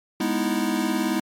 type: chord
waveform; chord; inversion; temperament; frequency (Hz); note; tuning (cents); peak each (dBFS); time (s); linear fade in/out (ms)
square; E major seventh; first; equal; 207.7 / 246.9 / 311.1 / 329.6; G#3 / B3 / D#4 / E4; 0 / 0 / 0 / 0; -28; 0.2-1.2; 5
effects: MP3 64 kbps